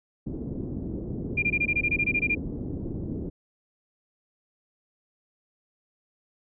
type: low-pass noise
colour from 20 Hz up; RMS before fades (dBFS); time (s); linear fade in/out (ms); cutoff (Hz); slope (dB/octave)
white; -33; 0.26-3.3; 10; 340; 24
type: tone bursts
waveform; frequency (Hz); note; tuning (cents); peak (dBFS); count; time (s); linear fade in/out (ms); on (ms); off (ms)
sine; 2400; D7; +37; -21; 13; 1.37-2.35; 10; 56; 21
effects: none